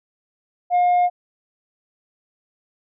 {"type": "tone", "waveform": "sine", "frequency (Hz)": 713, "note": "F5", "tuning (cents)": 36, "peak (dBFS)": -11, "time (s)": [0.7, 1.1], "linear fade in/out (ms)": 50, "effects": ["tanh soft clip ceiling -13 dBFS"]}